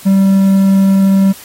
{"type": "tone", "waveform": "triangle", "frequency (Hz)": 194, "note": "G3", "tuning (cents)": -18, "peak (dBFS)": -4, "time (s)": [0.05, 1.33], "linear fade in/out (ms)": 20, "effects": ["white hiss -35 dBFS RMS until 1.44 s", "AAC 48 kbps"]}